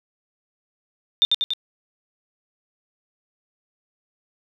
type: tone with echo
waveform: sine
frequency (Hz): 3605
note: A7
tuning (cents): +41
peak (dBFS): -12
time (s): 1.22-1.25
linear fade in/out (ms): 0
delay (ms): 95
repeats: 3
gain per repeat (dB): -3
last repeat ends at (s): 1.535
effects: 9-bit